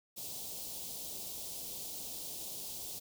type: band-stop noise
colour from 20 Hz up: white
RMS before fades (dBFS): -43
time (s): 0.16-3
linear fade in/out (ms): 20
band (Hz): 780 to 3300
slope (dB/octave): 24
effects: none